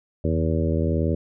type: harmonic tone with a mistuned harmonic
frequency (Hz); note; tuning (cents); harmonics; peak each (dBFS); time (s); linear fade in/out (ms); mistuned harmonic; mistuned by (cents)
80.9; E2; -32; 1 / 2 / 3 / 4 / 5 / 6 / 7; -23 / -26 / -28 / -29 / -30 / -31 / -31; 0.24-1.15; 5; 1; +78
effects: none